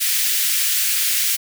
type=high-pass noise; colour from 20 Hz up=white; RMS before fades=-19 dBFS; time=0-1.37 s; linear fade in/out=20 ms; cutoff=1800 Hz; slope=24 dB/octave; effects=none